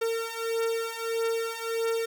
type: beating tone pair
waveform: 45% pulse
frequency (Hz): 455 / 456.6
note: A#4 / A#4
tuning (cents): -42 / -36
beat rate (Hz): 1.6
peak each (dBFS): -31 / -30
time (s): 0.01-2.06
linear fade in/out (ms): 10
effects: none